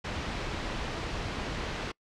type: low-pass noise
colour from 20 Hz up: pink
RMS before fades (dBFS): -35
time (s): 0.04-1.92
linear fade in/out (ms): 10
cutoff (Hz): 4100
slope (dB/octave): 12
effects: noise-tail reverb RT60 0.1 s tail -26 dB re dry + low-pass 8000 Hz 12 dB/octave